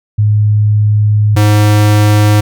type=tone pair in turn; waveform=sine / square; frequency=105.4 / 104.93 Hz; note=G#2 / G#2; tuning=+26 / +18 cents; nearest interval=unison; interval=8 cents; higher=first; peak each=-6 dBFS; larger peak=neither; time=0.18-1.36 / 1.36-2.41 s; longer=first; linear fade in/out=10 ms; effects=none